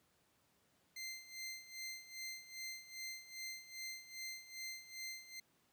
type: tone with tremolo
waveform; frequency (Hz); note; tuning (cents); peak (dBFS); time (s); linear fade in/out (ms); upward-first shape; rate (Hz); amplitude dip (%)
20% pulse; 2083; C7; -8; -38; 0.96-5.4; 5; sine; 2.5; 80
effects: pink hiss -75 dBFS RMS until 5.72 s + high-pass 100 Hz 12 dB/octave